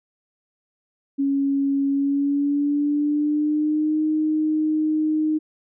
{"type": "tone with pitch glide", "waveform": "sine", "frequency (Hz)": [277.2, 309.4], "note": ["C#4", "D#4"], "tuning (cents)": [0, -10], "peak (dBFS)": -18, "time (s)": [1.18, 5.39], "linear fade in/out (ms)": 20, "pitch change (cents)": 190, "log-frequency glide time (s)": [1.89, 4.02], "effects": []}